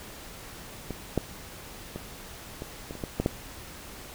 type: clicks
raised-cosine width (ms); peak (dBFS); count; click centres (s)
2; -19 / -10 / -21 / -22 / -23 / -27 / -18 / -12 / -10; 9; 0.907 / 1.177 / 1.96 / 2.621 / 2.909 / 2.953 / 3.038 / 3.2 / 3.261
effects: pink hiss -44 dBFS RMS until 4.14 s